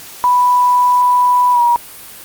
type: tone with pitch glide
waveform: sine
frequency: 987.8 to 954.7 Hz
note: B5 to A#5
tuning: 0 to +41 cents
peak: -8 dBFS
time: 0.24-1.76 s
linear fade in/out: 0 ms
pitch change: -59 cents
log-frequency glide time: 1.52-1.61 s
effects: white hiss -34 dBFS RMS until 2.24 s + Opus 48 kbps